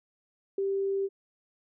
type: tone with ADSR envelope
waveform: sine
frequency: 392 Hz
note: G4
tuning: in tune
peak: -24 dBFS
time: 0.58-1.09 s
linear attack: 4 ms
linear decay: 4 ms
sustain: -2 dB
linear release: 39 ms
effects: none